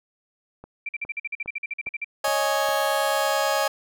click train, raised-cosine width 1 ms, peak -27 dBFS, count 6, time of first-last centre 0.64-2.689 s, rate 2.44 Hz
sine tone bursts, 2349 Hz, D7, in tune, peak -26 dBFS, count 16, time 0.86-2.045 s, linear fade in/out 5 ms, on 30 ms, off 47 ms
30% pulse chord, C# suspended second, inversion none, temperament just, 554.4 / 623.7 / 831.5 Hz, C#5 / D#5 / G#5, 0 / +4 / +2 cents, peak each -23 dBFS, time 2.24-3.68 s, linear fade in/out 5 ms
effects none

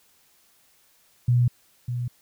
sine tone with echo, 122.1 Hz, B2, 19 cents flat, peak -16 dBFS, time 1.28-1.48 s, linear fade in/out 5 ms, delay 600 ms, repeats 1, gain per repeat -9 dB, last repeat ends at 2.08 s, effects white hiss -61 dBFS RMS until 2.21 s

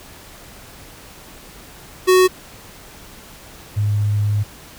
square / sine tone pair in turn, 370 / 103.83 Hz, F#4 / G#2, 0 / 0 cents, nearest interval octave + minor seventh, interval 2200 cents, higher first, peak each -10 / -15 dBFS, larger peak first, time 2.07-2.28 / 3.76-4.44 s, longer second, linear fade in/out 20 ms, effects pink hiss -41 dBFS RMS until 4.78 s

